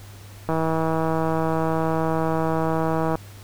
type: click train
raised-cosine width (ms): 1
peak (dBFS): -10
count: 430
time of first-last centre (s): 0.49-3.155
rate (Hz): 161
effects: added 100 Hz sine -41 dBFS peak until 3.43 s + pink hiss -47 dBFS RMS until 3.43 s